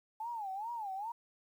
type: tone with vibrato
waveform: sine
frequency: 851 Hz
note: G#5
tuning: 42 cents sharp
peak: -37 dBFS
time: 0.2-1.12 s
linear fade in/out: 5 ms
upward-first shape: sine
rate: 2.4 Hz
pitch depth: 200 cents each way
effects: 11-bit

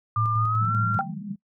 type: tone with pitch glide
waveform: sine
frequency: 1197 to 1375 Hz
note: D6 to F6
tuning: +33 to -27 cents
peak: -23 dBFS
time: 0.16-1.01 s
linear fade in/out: 2 ms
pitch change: +240 cents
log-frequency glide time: 0.35-0.77 s
type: tone with tremolo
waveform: sine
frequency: 110 Hz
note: A2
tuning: in tune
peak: -22 dBFS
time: 0.16-0.98 s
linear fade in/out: 20 ms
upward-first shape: square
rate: 5.1 Hz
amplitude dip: 35%
type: band-pass noise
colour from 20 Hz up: pink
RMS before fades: -34 dBFS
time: 0.6-1.36 s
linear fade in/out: 10 ms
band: 150 to 220 Hz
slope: 96 dB/octave
type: tone with exponential decay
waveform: sine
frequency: 784 Hz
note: G5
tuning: in tune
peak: -19 dBFS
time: 0.99-1.14 s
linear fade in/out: 0 ms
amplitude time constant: 31 ms
effects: noise-tail reverb RT60 0.1 s tail -22 dB re dry

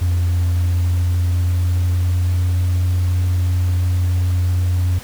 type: tone with pitch glide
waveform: sine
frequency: 87.6 to 89.7 Hz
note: F2 to F2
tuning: +6 to +47 cents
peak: -12 dBFS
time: 0.01-4.99 s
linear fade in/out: 10 ms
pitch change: +41 cents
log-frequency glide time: 0.41-2.8 s
effects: tanh soft clip ceiling -12 dBFS + pink hiss -37 dBFS RMS until 5.03 s

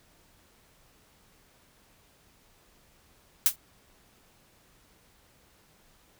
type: noise with exponential decay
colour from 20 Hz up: blue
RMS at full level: -17 dBFS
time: 3.46-3.56 s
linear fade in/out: 0 ms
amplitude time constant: 21 ms
effects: pink hiss -62 dBFS RMS until 6.19 s

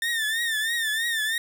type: tone with vibrato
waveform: 30% pulse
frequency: 1803 Hz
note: A6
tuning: 42 cents sharp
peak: -21 dBFS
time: 0.02-1.38 s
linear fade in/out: 2 ms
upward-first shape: triangle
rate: 3.1 Hz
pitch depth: 100 cents each way
effects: none

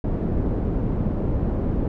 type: low-pass noise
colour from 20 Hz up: pink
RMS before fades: -23 dBFS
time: 0.04-1.88 s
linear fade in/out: 2 ms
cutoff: 400 Hz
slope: 12 dB/octave
effects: none

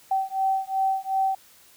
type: beating tone pair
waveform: sine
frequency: 769 / 771.7 Hz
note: G5 / G5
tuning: -33 / -27 cents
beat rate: 2.7 Hz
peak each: -25 dBFS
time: 0.11-1.35 s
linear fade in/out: 5 ms
effects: white hiss -54 dBFS RMS until 1.76 s

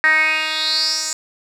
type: tone with band-pass filter sweep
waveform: 10% pulse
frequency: 312.7 Hz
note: D#4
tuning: 9 cents sharp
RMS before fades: -18 dBFS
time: 0.04-1.13 s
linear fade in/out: 0 ms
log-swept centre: 1800 to 6900 Hz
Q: 6.5
effects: none

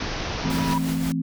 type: low-pass noise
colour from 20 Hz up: pink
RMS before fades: -29 dBFS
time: 0-0.74 s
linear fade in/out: 5 ms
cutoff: 6100 Hz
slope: 96 dB/octave
type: tone with exponential growth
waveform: sine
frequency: 973 Hz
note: B5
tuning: 26 cents flat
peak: -22 dBFS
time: 0.04-0.78 s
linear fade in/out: 2 ms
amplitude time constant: 160 ms
type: chord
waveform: sine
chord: A minor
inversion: second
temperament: equal with one note detuned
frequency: 165.86 / 220 / 261.6 Hz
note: E3 / A3 / C4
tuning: +11 / 0 / 0 cents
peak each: -25 / -31 / -25 dBFS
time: 0.44-1.22 s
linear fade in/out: 10 ms
type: noise with tremolo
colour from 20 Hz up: pink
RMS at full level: -32 dBFS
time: 0.5-1.12 s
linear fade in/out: 0 ms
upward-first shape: sine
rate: 5.7 Hz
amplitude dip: 45%
effects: none

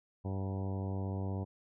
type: harmonic tone with a mistuned harmonic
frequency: 96.6 Hz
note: G2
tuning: 25 cents flat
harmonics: 1 / 2 / 3 / 4 / 5 / 6 / 7 / 8 / 9 / 10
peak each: -35 / -41 / -45 / -47 / -49 / -51 / -52 / -53 / -54 / -55 dBFS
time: 0.24-1.45 s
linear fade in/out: 20 ms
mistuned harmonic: 8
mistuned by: -28 cents
effects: none

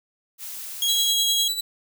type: noise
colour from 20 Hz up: blue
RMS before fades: -35 dBFS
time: 0.38-1.13 s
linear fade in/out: 50 ms
type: tone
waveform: sawtooth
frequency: 3289 Hz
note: G#7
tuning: 18 cents flat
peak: -17 dBFS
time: 0.82-1.48 s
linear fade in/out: 2 ms
type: tone with tremolo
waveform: sawtooth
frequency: 3951 Hz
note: B7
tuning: in tune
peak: -19 dBFS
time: 0.88-1.61 s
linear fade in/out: 10 ms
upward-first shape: sine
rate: 10 Hz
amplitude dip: 65%
effects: none

